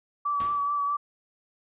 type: tone with vibrato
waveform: sine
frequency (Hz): 1151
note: D6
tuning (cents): -35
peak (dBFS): -24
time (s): 0.25-0.97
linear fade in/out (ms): 10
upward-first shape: triangle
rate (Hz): 4.7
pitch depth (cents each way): 28
type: noise with exponential decay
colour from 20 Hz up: pink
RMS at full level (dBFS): -38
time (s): 0.4-0.83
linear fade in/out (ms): 2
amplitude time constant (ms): 92
effects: resampled to 8000 Hz